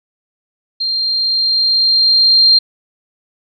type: tone with level ramp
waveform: sine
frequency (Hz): 4186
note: C8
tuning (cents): 0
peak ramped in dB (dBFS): -15 to -5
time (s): 0.8-2.59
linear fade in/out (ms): 10
effects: none

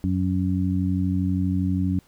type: harmonic tone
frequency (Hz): 92.5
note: F#2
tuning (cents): 0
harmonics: 1 / 2 / 3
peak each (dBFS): -24 / -24 / -26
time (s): 0.04-1.99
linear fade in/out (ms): 0
effects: pink hiss -59 dBFS RMS until 2.07 s

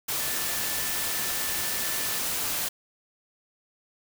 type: tone in noise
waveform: sine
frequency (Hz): 1760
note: A6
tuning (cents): 0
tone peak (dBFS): -40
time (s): 0.19-2.19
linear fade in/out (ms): 10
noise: white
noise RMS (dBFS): -29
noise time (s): 0.08-2.69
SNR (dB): -14
effects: none

